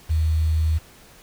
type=tone with quantisation; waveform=sine; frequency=79.2 Hz; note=D#2; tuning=31 cents sharp; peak=-17 dBFS; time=0.09-0.79 s; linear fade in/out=20 ms; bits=7; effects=pink hiss -49 dBFS RMS until 1.22 s